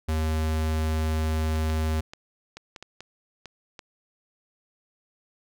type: tone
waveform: square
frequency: 78.7 Hz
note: D#2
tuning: 20 cents sharp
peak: -24 dBFS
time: 0.08-2.01 s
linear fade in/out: 10 ms
type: clicks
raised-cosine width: 0.2 ms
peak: -23 dBFS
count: 9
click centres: 1.558 / 1.7 / 2.135 / 2.57 / 2.762 / 2.826 / 3.006 / 3.457 / 3.792 s
effects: none